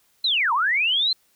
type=linear two-way sweep; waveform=sine; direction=down then up; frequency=4186 to 892 to 4186 Hz; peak=-18 dBFS; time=0.24-1.13 s; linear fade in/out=5 ms; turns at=0.53 s; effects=white hiss -63 dBFS RMS until 1.35 s